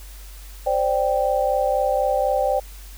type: chord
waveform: sine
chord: C suspended second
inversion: none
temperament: equal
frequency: 523.3 / 587.3 / 784 Hz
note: C5 / D5 / G5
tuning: 0 / 0 / 0 cents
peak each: -22 dBFS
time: 0.66-2.6 s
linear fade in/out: 10 ms
effects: added 48 Hz sine -37 dBFS peak until 2.97 s + white hiss -46 dBFS RMS until 2.97 s